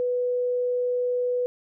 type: tone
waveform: sine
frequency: 493.9 Hz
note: B4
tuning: in tune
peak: -22 dBFS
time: 0-1.46 s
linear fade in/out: 0 ms
effects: none